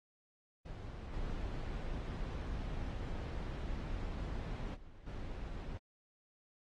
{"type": "noise with level steps", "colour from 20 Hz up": "brown", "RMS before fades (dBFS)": [-45, -40, -55, -43], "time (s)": [0.65, 5.78], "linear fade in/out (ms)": 10, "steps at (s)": [1.12, 4.74, 5.06], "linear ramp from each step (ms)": 20, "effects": ["low-pass 5000 Hz 12 dB/octave", "AAC 32 kbps"]}